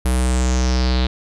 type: tone with low-pass filter sweep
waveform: square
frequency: 63 Hz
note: B1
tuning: 35 cents sharp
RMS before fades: -17 dBFS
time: 0.05-1.07 s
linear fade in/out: 5 ms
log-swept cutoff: 11000 to 3800 Hz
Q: 4.9
effects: none